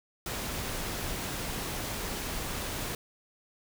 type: noise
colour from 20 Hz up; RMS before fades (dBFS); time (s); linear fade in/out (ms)
pink; -35; 0.26-2.95; 2
effects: none